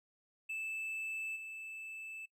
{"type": "tone with level steps", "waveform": "triangle", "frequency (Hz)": 2632, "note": "E7", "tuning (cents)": -3, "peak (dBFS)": [-36, -42], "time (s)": [0.49, 2.26], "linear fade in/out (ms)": 10, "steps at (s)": 1.35, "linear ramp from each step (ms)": 20, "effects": ["noise-tail reverb RT60 0.1 s tail -22 dB re dry"]}